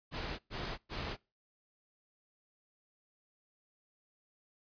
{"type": "noise bursts", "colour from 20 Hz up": "pink", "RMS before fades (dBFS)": -39, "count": 3, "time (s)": [0.11, 1.17], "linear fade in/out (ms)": 50, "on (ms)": 280, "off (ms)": 110, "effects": ["noise-tail reverb RT60 0.3 s tail -25 dB re dry", "resampled to 11025 Hz"]}